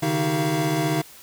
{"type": "tone cluster", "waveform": "square", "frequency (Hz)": [138, 153.5, 315, 382, 685], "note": ["C#3", "D#3", "D#4", "G4", "F5"], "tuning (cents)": [-7, -23, 21, -45, -34], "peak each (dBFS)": [-31, -26, -26, -31, -29], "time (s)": [0.02, 1.02], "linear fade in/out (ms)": 10, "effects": ["white hiss -46 dBFS RMS until 1.22 s"]}